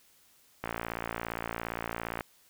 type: click train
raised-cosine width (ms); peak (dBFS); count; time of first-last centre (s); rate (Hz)
0.5; -18; 91; 0.64-2.208; 57.4
effects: white hiss -63 dBFS RMS until 2.49 s